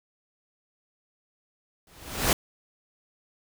pink noise with exponential growth, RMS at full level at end -19 dBFS, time 1.87-2.33 s, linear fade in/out 2 ms, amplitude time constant 99 ms, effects none

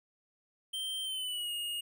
square tone with pitch glide, 3136 to 2859 Hz, G7 to F7, 0 to +40 cents, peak -35 dBFS, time 0.73-1.81 s, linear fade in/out 10 ms, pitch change -160 cents, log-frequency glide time 1.03-1.52 s, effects none

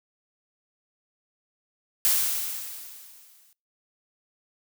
blue noise with exponential decay, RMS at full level -20 dBFS, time 2.05-3.53 s, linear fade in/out 0 ms, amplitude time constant 320 ms, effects noise-tail reverb RT60 0.3 s tail -25 dB re dry

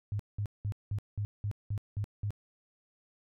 sine tone bursts, 103 Hz, G#2, 14 cents flat, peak -30 dBFS, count 9, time 0.12-2.306 s, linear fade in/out 0 ms, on 74 ms, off 190 ms, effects none

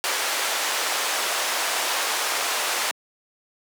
pink band-pass noise, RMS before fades -25 dBFS, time 0.04-2.91 s, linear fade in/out 0 ms, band 690 to 11000 Hz, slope 12 dB/octave, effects high-pass 300 Hz 12 dB/octave

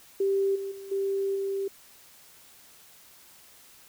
sine tone with level steps, 392 Hz, G4, in tune, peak -22 / -31 / -39 / -25 / -27 dBFS, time 0.2-1.68 s, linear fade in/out 5 ms, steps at 0.55 / 0.71 / 0.91 / 1.35 s, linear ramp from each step 10 ms, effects white hiss -54 dBFS RMS until 3.88 s

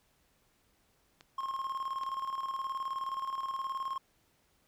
clicks, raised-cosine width 0.2 ms, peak -34 / -30 dBFS, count 2, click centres 1.209 / 2.034 s
triangle tone with tremolo, 1071 Hz, C6, 40 cents sharp, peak -30 dBFS, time 1.38-3.98 s, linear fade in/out 5 ms, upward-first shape square, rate 19 Hz, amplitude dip 55%
effects pink hiss -71 dBFS RMS until 4.67 s

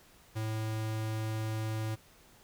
square tone, 109.7 Hz, A2, 5 cents flat, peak -33 dBFS, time 0.35-1.96 s, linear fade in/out 20 ms, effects pink hiss -60 dBFS RMS until 2.43 s

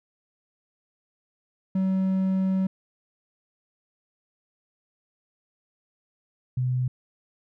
triangle / sine tone pair in turn, 189.6 / 126.54 Hz, F#3 / B2, +43 / +43 cents, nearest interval perfect fifth, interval 700 cents, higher first, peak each -19 / -22 dBFS, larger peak first, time 1.75-2.67 / 6.57-6.88 s, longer first, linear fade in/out 5 ms, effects none

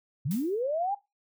sine linear sweep, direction up, 116.54 to 830.6 Hz, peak -26 dBFS, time 0.25-0.95 s, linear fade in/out 10 ms
blue noise with exponential decay, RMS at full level -38 dBFS, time 0.31-0.63 s, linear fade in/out 1 ms, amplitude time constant 68 ms
effects noise-tail reverb RT60 0.2 s tail -17 dB re dry

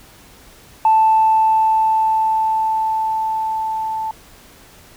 sine tone with level ramp, 880 Hz, A5, in tune, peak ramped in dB -8 to -20 dBFS, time 0.85-4.11 s, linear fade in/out 2 ms, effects tanh soft clip ceiling -5 dBFS + pink hiss -45 dBFS RMS until 4.96 s

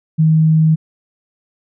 sine tone, 158.2 Hz, D#3, 29 cents sharp, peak -8 dBFS, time 0.18-0.76 s, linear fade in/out 20 ms, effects none

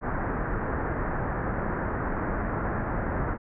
pink low-pass noise, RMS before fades -29 dBFS, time 0.01-3.38 s, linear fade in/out 50 ms, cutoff 1800 Hz, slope 48 dB/octave, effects none

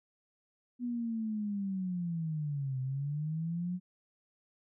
sine linear two-way sweep, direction down then up, 246.9 to 128.6 to 183.4 Hz, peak -32 dBFS, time 0.79-3.8 s, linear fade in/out 50 ms, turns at 2.8 s, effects none

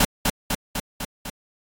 pink noise with echo, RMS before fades -17 dBFS, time 0-0.05 s, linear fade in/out 5 ms, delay 250 ms, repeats 5, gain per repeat -3 dB, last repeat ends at 1.3 s, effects AAC 48 kbps

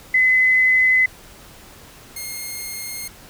sine / 5% pulse tone pair in turn, 2028 / 2134 Hz, B6 / C7, +45 / +34 cents, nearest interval minor second, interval 89 cents, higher second, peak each -12 / -18 dBFS, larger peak first, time 0.14-1.06 / 2.16-3.08 s, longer neither, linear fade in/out 5 ms, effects pink hiss -44 dBFS RMS until 3.29 s

